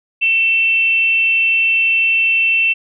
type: tone with frequency modulation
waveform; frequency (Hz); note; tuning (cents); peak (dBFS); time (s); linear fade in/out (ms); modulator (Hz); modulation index
sine; 2682; E7; +29; -11; 0.21-2.74; 20; 443; 0.22
effects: none